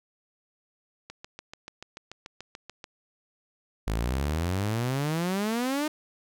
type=click train; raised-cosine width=0.2 ms; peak=-23 dBFS; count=13; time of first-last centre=1.1-2.842 s; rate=6.89 Hz
type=exponential sweep; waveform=sawtooth; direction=up; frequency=51.1 to 311.1 Hz; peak=-22 dBFS; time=3.87-5.88 s; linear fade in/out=5 ms
effects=none